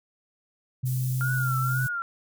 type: tone with pitch glide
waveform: sine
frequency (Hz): 128 to 128.96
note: C3 to C3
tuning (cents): -38 to -25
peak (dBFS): -24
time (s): 0.83-1.87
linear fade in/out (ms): 10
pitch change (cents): +13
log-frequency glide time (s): 1.01-1.09
type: high-pass noise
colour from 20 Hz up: pink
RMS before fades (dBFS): -39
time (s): 0.85-1.89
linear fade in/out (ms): 20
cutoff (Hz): 11000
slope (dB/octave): 12
type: tone with vibrato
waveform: sine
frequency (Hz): 1396.9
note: F6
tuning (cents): 0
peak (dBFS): -27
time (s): 1.21-2.02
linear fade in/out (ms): 0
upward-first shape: triangle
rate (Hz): 2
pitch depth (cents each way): 110
effects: none